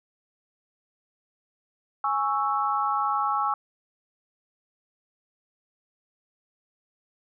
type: chord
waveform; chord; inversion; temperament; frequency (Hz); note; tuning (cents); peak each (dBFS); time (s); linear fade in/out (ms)
sine; C# minor; second; equal; 830.6 / 1108.7 / 1318.5; G#5 / C#6 / E6; 0 / 0 / 0; -27; 2.04-3.54; 2
effects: none